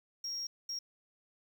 triangle tone bursts at uneven times, 5588 Hz, F8, in tune, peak -34 dBFS, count 2, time 0.24-0.47 / 0.69-0.79 s, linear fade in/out 5 ms, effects tanh soft clip ceiling -31 dBFS + 10-bit

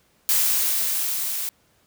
blue noise with level ramp, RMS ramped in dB -19 to -28 dBFS, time 0.29-1.49 s, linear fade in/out 0 ms, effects pink hiss -62 dBFS RMS until 1.86 s + high-pass 60 Hz 12 dB/octave

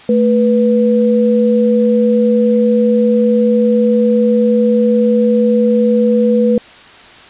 sine tone pair together, 220.3 / 490.2 Hz, A3 / B4, +2 / -13 cents, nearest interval octave + major second, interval 1385 cents, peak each -11 dBFS, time 0.09-6.58 s, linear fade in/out 2 ms, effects white hiss -38 dBFS RMS until 7.29 s + resampled to 8000 Hz

